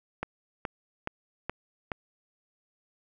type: click train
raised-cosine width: 0.5 ms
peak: -16 dBFS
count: 5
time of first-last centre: 0.23-1.918 s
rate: 2.37 Hz
effects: none